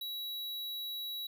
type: tone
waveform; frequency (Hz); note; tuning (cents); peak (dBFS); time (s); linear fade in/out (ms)
square; 3900; B7; -23; -38; 0.01-1.27; 5
effects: none